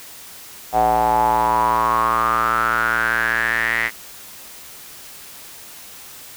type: tone with band-pass filter sweep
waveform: square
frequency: 57.5 Hz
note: A#1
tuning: 23 cents flat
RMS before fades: -18 dBFS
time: 0.72-3.91 s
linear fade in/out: 50 ms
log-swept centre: 740 to 2000 Hz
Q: 8.3
effects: white hiss -39 dBFS RMS until 6.36 s